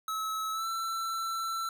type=tone with pitch glide; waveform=square; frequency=1295 to 1338.3 Hz; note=E6 to E6; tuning=-31 to +26 cents; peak=-32 dBFS; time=0.08-1.69 s; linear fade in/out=2 ms; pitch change=+57 cents; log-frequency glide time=0.51-0.67 s; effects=none